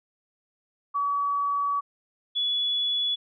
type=tone pair in turn; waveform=sine; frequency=1138 / 3410 Hz; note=C#6 / G#7; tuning=+45 / +45 cents; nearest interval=octave + perfect fifth; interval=1900 cents; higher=second; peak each=-23 dBFS; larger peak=neither; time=0.94-1.81 / 2.35-3.16 s; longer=first; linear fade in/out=20 ms; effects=none